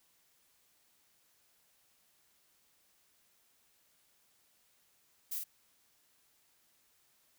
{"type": "noise with echo", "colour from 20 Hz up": "violet", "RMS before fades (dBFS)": -38, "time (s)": [5.31, 5.39], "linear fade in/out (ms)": 10, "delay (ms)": 51, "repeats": 1, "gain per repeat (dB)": -3, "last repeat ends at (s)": 5.441, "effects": ["white hiss -71 dBFS RMS until 7.38 s"]}